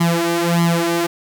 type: tone with flanger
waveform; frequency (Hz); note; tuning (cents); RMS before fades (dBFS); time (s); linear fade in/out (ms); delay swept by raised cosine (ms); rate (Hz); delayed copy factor
sawtooth; 169.8; F3; -48; -17; 0-1.07; 10; 0.96 to 3.36; 1.6; +0.9
effects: none